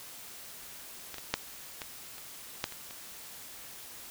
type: clicks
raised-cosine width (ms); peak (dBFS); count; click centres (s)
0.2; -23 / -23 / -9 / -20 / -30 / -12 / -25 / -28; 8; 1.143 / 1.183 / 1.34 / 1.818 / 2.182 / 2.641 / 2.723 / 2.909
effects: white hiss -47 dBFS RMS until 4.1 s